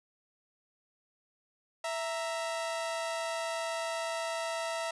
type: tone pair together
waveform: sawtooth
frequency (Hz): 660.3 / 932.3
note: E5 / A#5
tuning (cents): +3 / 0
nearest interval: tritone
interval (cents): 597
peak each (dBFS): -30 / -35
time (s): 1.84-4.91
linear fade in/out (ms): 5
effects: resampled to 24000 Hz